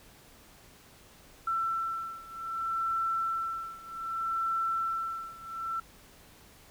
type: beating tone pair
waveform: sine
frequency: 1340 / 1340.64 Hz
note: E6 / E6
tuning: +28 / +29 cents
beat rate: 0.64 Hz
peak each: -32 / -34 dBFS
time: 1.47-5.8 s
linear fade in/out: 5 ms
effects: pink hiss -56 dBFS RMS until 6.7 s